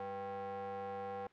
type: ring-modulated tone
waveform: square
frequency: 146.83 Hz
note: D3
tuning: in tune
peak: -38 dBFS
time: 0-1.27 s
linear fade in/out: 2 ms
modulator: 639 Hz
effects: white hiss -65 dBFS RMS until 1.32 s + low-pass 2000 Hz 12 dB/octave